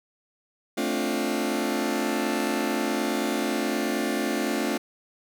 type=chord; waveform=sawtooth; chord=D minor seventh; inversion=second; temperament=just; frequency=220.2 / 264.3 / 293.7 / 352.4 Hz; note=A3 / C4 / D4 / F4; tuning=+2 / +18 / 0 / +16 cents; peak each=-26 dBFS; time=0.77-4.78 s; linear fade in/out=10 ms; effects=none

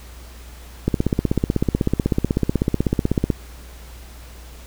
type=click train; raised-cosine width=3 ms; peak=-4 dBFS; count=40; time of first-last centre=0.88-3.302 s; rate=16.1 Hz; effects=added 60 Hz sine -38 dBFS peak until 4.66 s + pink hiss -45 dBFS RMS until 4.66 s

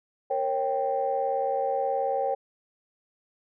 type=chord; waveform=sine; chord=G diminished; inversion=first; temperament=equal with one note detuned; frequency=466.2 / 544.8 / 784 Hz; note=Bb4 / Db5 / G5; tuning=0 / -30 / 0 cents; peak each=-31 / -27 / -27 dBFS; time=0.3-2.35 s; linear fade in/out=10 ms; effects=tanh soft clip ceiling -15 dBFS

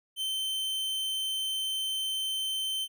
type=tone; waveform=45% pulse; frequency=3094 Hz; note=G7; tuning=23 cents flat; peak=-29 dBFS; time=0.16-2.88 s; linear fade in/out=50 ms; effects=none

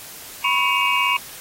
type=tone cluster; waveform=sine; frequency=992 / 1089 / 2265 / 2542 / 2802 Hz; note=B5 / C#6 / C#7 / D#7 / F7; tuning=+7 / -31 / +37 / +36 / +5 cents; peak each=-23 dBFS; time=0.44-1.17 s; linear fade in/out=5 ms; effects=white hiss -38 dBFS RMS until 1.4 s + AAC 48 kbps

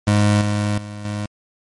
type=tone with level steps; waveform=25% pulse; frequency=103.83 Hz; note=G#2; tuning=in tune; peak=-9 / -14 / -26 / -19 dBFS; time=0.07-1.26 s; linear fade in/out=5 ms; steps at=0.41 / 0.78 / 1.05 s; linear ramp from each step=2 ms; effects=MP3 48 kbps

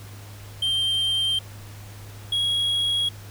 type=tone pair in turn; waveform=triangle; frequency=3155 / 3311 Hz; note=G7 / G#7; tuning=+10 / -6 cents; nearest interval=minor second; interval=84 cents; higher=second; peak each=-19 / -19 dBFS; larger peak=neither; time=0.62-1.39 / 2.32-3.09 s; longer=neither; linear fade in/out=5 ms; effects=added 102 Hz sine -39 dBFS peak until 3.3 s + pink hiss -46 dBFS RMS until 3.3 s

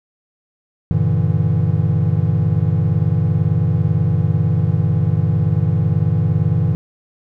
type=chord; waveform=triangle; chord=E half-diminished seventh; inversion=first; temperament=equal with one note detuned; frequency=96.2 / 116.54 / 146.83 / 164.81 Hz; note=G2 / Bb2 / D3 / E3; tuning=-32 / 0 / 0 / 0 cents; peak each=-17 dBFS; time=0.91-6.75 s; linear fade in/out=0 ms; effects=none

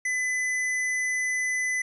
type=tone with tanh clipping; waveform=sine; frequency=2008 Hz; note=B6; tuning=28 cents sharp; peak=-26 dBFS; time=0.05-1.82 s; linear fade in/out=5 ms; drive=18 dB; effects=resampled to 24000 Hz

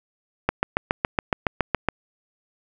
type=click train; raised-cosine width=0.5 ms; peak=-4 dBFS; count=11; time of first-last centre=0.49-1.887 s; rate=7.16 Hz; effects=none

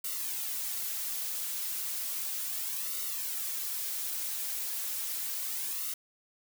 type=noise with flanger; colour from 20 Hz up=blue; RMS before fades=-35 dBFS; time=0.04-5.94 s; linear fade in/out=5 ms; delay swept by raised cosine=1.2 to 5.4 ms; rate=0.34 Hz; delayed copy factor=-0.65; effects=none

